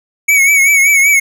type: tone with vibrato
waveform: square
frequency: 2236 Hz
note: C#7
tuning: 14 cents sharp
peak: -7 dBFS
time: 0.28-1.2 s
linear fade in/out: 10 ms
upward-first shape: triangle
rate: 5.2 Hz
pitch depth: 70 cents each way
effects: none